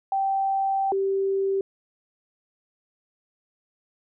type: tone pair in turn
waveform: sine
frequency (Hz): 779 / 389.5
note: G5 / G4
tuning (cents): -11 / -11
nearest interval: octave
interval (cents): 1200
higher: first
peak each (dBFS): -21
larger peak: neither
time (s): 0.12-0.92 / 0.92-1.61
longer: first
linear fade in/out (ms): 2
effects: none